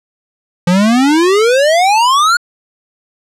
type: exponential sweep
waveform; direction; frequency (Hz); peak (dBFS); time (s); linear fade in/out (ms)
square; up; 171 to 1457; -8; 0.67-2.37; 5
effects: low-pass 8000 Hz 12 dB/octave

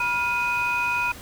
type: tone cluster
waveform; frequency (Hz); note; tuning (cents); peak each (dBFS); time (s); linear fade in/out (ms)
sine; 970 / 1409 / 2488; B5 / F6 / D#7; -31 / +15 / -1; -25 / -27 / -23; 0-1.12; 5
effects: tanh soft clip ceiling -16 dBFS + pink hiss -42 dBFS RMS until 1.21 s

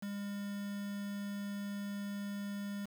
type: tone with quantisation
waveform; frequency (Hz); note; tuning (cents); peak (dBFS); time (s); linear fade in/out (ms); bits
triangle; 202; G#3; -48; -36; 0.02-2.86; 10; 8
effects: none

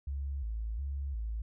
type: tone with vibrato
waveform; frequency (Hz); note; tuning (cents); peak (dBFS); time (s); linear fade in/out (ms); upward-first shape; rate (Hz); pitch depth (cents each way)
sine; 61.74; B1; 0; -33; 0.07-1.42; 5; square; 1.4; 200
effects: none

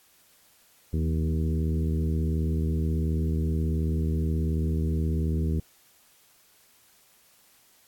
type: harmonic tone with a mistuned harmonic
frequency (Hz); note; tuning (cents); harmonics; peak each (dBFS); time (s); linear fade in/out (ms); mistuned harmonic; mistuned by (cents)
78.6; D#2; +18; 1 / 2 / 3 / 4 / 5 / 6; -25 / -29 / -34 / -37 / -38 / -45; 0.93-5.6; 5; 2; +45
effects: white hiss -60 dBFS RMS until 7.87 s + AAC 64 kbps

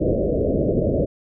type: low-pass noise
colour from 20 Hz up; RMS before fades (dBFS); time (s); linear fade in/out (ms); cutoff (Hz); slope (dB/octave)
white; -20; 0-1.06; 20; 620; 96
effects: none

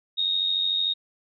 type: tone with amplitude modulation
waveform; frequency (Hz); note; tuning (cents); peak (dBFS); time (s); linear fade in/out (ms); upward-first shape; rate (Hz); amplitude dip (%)
sine; 3729; A#7; 0; -19; 0.17-0.94; 20; sine; 93.4; 60
effects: none

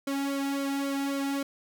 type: tone with flanger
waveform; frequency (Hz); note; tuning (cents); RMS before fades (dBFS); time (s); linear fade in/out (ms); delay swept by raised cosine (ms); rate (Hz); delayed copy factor
sawtooth; 277.2; C#4; 0; -30; 0.07-1.43; 5; 1.1 to 1.93; 3.7; -0.8
effects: none

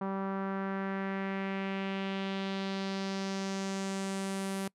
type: tone with low-pass filter sweep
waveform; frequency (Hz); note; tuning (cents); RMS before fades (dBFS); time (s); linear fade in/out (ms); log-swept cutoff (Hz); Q
sawtooth; 193.9; G3; -19; -35; 0.01-4.68; 5; 1100 to 11000; 2
effects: noise-tail reverb RT60 0.1 s tail -24 dB re dry

